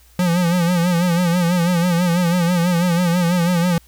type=tone with vibrato; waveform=square; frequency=174.61 Hz; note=F3; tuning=in tune; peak=-15 dBFS; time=0.19-3.78 s; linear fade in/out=2 ms; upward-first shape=sine; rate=6.1 Hz; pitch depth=76 cents each way; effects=added 60 Hz sine -49 dBFS peak until 3.87 s + white hiss -53 dBFS RMS until 3.87 s